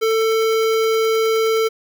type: tone with notch filter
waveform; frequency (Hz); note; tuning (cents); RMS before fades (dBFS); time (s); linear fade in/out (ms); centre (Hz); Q
square; 445.2; A4; +20; -17; 0.01-1.69; 20; 8700; 1.4
effects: none